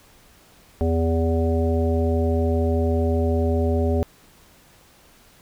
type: harmonic tone with a mistuned harmonic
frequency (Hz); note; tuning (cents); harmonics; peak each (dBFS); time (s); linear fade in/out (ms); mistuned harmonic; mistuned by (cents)
82.41; E2; 0; 1 / 3 / 5 / 7 / 9; -20 / -25 / -25 / -28 / -33; 0.81-4.03; 0; 5; -22
effects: pink hiss -53 dBFS RMS until 5.41 s